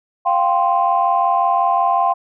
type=chord; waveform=sine; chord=F suspended second; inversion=none; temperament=equal; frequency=698.5 / 784 / 1046.5 Hz; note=F5 / G5 / C6; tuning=0 / 0 / 0 cents; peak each=-17 dBFS; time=0.25-2.14 s; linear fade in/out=20 ms; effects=tanh soft clip ceiling -4 dBFS